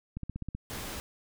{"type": "click train", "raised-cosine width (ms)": 5, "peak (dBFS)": -24, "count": 7, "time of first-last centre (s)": [0.17, 0.55], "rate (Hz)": 15.8}
{"type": "noise", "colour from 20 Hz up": "pink", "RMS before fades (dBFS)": -39, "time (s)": [0.7, 1], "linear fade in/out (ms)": 0}
{"effects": []}